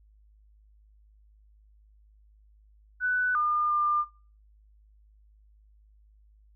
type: tone with pitch steps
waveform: sine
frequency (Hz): 1493 / 1208 / 1199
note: F#6 / D6 / D6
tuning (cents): +15 / +48 / +36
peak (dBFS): -23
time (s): 3-4.05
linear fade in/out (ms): 50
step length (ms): 350
effects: noise-tail reverb RT60 0.4 s tail -21 dB re dry + added 52 Hz sine -56 dBFS peak until 6.55 s